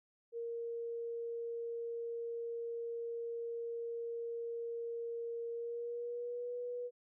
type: tone with pitch glide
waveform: sine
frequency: 466.2 to 487.7 Hz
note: A#4 to B4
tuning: 0 to -22 cents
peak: -38 dBFS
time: 0.32-6.91 s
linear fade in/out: 50 ms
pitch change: +78 cents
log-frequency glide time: 5.51-6.55 s
effects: none